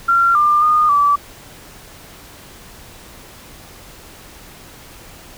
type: tone with pitch steps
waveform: sine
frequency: 1374 / 1195 / 1223 / 1155 Hz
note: F6 / D6 / D#6 / D6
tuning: -29 / +30 / -30 / -29 cents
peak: -10 dBFS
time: 0.08-1.16 s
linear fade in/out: 10 ms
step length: 270 ms
effects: pink hiss -40 dBFS RMS until 5.37 s